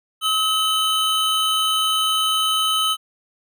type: tone pair together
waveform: square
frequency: 1280 / 3044 Hz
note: D#6 / F#7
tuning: +49 / +48 cents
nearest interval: octave + minor third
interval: 1499 cents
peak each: -22 / -20 dBFS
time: 0.21-2.97 s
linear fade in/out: 50 ms
effects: none